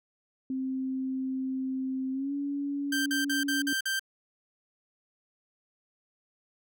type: tone with pitch glide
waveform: sine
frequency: 262.4 to 282.9 Hz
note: C4 to C#4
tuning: +5 to +35 cents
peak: -29 dBFS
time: 0.5-3.73 s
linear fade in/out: 2 ms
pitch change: +130 cents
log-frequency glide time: 2.12-2.33 s
type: tone bursts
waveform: sawtooth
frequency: 1568 Hz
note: G6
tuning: in tune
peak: -24 dBFS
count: 6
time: 2.92-3.995 s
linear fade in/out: 5 ms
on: 140 ms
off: 47 ms
effects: none